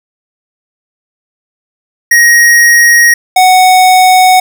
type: tone pair in turn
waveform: square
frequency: 1883 / 741.9 Hz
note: A#6 / F#5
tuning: +17 / +4 cents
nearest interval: octave + major third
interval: 1613 cents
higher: first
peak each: -3 dBFS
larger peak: neither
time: 2.11-3.14 / 3.36-4.4 s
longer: second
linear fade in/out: 5 ms
effects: none